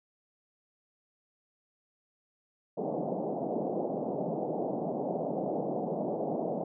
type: band-pass noise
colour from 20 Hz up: white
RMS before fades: -33 dBFS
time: 2.77-6.64 s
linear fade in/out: 10 ms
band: 150 to 740 Hz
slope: 48 dB/octave
effects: none